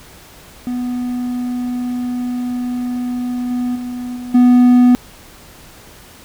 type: tone with level steps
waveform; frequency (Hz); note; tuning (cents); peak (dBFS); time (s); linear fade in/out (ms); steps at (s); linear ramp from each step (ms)
triangle; 246.9; B3; 0; -16 / -14 / -20 / -23 / -4; 0.67-4.95; 0; 3.5 / 3.75 / 4.16 / 4.34; 10
effects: pink hiss -41 dBFS RMS until 6.24 s